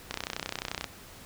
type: click train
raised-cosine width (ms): 0.2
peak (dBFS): -14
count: 24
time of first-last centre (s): 0.11-0.842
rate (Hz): 31.4
effects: pink hiss -49 dBFS RMS until 1.25 s